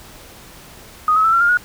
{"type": "tone with pitch steps", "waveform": "sine", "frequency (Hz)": [1244.5, 1283.2, 1323.1, 1364.2, 1406.6, 1450.3], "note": ["D#6", "E6", "E6", "F6", "F6", "F#6"], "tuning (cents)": [0, -47, 6, -41, 12, -35], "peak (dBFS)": -11, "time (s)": [1.08, 1.572], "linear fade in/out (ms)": 2, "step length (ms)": 82, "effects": ["pink hiss -41 dBFS RMS until 1.64 s"]}